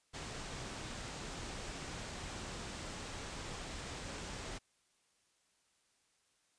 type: low-pass noise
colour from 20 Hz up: pink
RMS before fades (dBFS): -45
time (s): 0.13-4.59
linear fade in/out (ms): 20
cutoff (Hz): 8800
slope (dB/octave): 48
effects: white hiss -75 dBFS RMS until 6.58 s + resampled to 22050 Hz